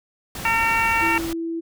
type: noise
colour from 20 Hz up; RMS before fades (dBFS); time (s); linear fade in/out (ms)
pink; -32; 0.35-1.33; 2
type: harmonic tone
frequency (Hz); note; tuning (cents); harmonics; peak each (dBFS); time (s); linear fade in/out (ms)
454.8; A#4; -43; 2 / 3 / 4 / 5 / 6; -22 / -26 / -25 / -24 / -24; 0.45-1.18; 2
type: tone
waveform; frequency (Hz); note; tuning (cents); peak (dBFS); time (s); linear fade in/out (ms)
sine; 331.2; E4; +8; -24; 1.01-1.61; 20
effects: none